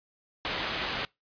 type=low-pass noise; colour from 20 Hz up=white; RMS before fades=-33 dBFS; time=0.45-1.05 s; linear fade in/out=0 ms; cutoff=3800 Hz; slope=24 dB/octave; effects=noise-tail reverb RT60 0.2 s tail -24 dB re dry + resampled to 11025 Hz